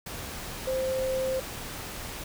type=tone in noise; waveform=sine; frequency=523.3 Hz; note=C5; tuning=in tune; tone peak=-26 dBFS; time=0.67-1.4 s; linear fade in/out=5 ms; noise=pink; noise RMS=-38 dBFS; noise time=0.06-2.24 s; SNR=+9 dB; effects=none